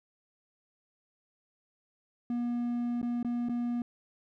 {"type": "tone with dropouts", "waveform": "triangle", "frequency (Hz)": 240, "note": "B3", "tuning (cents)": -49, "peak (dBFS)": -27, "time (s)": [2.3, 3.82], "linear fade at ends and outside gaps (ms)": 2, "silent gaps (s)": [[3.016, 3.028], [3.229, 3.247], [3.487, 3.494]], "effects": []}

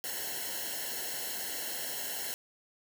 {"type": "noise with comb filter", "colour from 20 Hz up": "white", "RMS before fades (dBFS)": -37, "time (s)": [0.04, 2.34], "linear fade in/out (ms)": 0, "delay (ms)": 0.83, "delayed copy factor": -0.95, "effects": []}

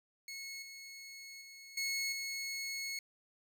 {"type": "tone with level steps", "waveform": "20% pulse", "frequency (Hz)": 2187, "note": "C#7", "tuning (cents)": -24, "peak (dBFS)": [-38, -43, -46, -29, -33], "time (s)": [0.28, 2.99], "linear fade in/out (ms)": 2, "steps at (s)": [0.62, 1.41, 1.77, 2.12], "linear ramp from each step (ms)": 5, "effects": []}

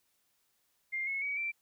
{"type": "tone with pitch steps", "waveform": "sine", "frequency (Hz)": [2110, 2186, 2264, 2345], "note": ["C7", "C#7", "C#7", "D7"], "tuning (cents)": [14, -25, 36, -3], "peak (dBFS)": -32, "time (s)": [0.92, 1.52], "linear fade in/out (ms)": 20, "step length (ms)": 150, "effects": ["white hiss -75 dBFS RMS until 1.61 s"]}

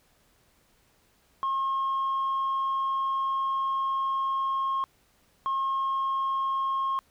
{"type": "tone pair in turn", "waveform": "sine", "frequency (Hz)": [1077, 1077], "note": ["C6", "C6"], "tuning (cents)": [50, 50], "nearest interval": "unison", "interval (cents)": 0, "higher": "neither", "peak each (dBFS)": -23, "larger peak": "neither", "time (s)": [[1.43, 4.84], [5.46, 6.99]], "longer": "first", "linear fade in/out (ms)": 0, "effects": ["tanh soft clip ceiling -23 dBFS", "pink hiss -65 dBFS RMS until 7.1 s"]}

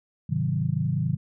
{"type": "chord", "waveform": "sine", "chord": "Ab dominant seventh", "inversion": "none", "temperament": "equal", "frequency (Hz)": [103.83, 130.81, 155.56, 185], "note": ["Ab2", "C3", "Eb3", "Gb3"], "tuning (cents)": [0, 0, 0, 0], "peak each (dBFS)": [-31, -27, -26, -31], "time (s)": [0.29, 1.17], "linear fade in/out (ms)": 10, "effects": []}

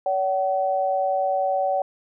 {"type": "tone pair together", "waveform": "sine", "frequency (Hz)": [568, 758.2], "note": ["C#5", "F#5"], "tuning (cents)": [42, 42], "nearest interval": "perfect fourth", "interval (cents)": 500, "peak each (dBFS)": [-23, -22], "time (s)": [0.06, 1.82], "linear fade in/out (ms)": 2, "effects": []}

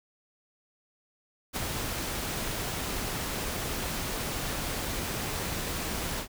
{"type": "noise with ADSR envelope", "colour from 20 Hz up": "pink", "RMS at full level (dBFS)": -30, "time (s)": [1.53, 6.28], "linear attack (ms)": 36, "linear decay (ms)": 16, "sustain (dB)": -3, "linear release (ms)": 92, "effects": []}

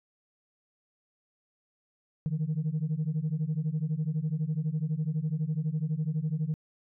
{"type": "beating tone pair", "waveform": "sine", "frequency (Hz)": [149.5, 161.5], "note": ["D3", "E3"], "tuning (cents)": [31, -35], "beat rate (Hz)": 12, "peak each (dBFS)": -29, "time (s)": [2.26, 6.54], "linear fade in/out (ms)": 0, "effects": ["tanh soft clip ceiling -23 dBFS"]}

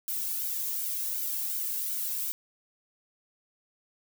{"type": "noise with flanger", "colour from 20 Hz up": "violet", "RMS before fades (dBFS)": -32, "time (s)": [0.08, 2.32], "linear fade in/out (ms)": 0, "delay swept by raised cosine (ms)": [1.3, 1.87], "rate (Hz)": 2.7, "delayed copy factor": 1, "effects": []}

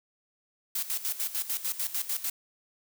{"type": "noise with tremolo", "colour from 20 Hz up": "blue", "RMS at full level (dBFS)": -30, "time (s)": [0.75, 2.3], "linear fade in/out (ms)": 5, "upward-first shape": "square", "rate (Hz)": 6.7, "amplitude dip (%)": 75, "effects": []}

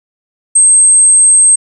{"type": "tone", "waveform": "sine", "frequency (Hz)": 8372, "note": "C9", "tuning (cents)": 0, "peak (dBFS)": -3, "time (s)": [0.55, 1.56], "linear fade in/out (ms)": 10, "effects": []}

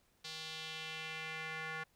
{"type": "tone with band-pass filter sweep", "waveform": "square", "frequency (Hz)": 158.6, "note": "D#3", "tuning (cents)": 33, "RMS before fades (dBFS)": -44, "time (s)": [0.24, 1.84], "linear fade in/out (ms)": 10, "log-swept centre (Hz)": [4200, 1700], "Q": 2.2, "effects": ["pink hiss -73 dBFS RMS until 1.95 s"]}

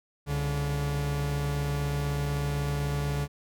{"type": "tone pair together", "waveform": "45% pulse", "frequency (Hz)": [67.8, 143.66], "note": ["C#2", "D3"], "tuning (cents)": [-38, -38], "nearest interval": "octave + minor second", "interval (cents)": 1300, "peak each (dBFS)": [-33, -28], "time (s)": [0.26, 3.28], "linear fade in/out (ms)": 50, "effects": []}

